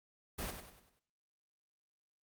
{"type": "noise with echo", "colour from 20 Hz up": "pink", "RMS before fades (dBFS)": -40, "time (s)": [0.38, 0.51], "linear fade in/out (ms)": 10, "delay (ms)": 97, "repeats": 5, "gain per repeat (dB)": -7, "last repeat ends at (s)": 0.995, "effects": ["noise-tail reverb RT60 0.7 s tail -22 dB re dry", "Opus 32 kbps"]}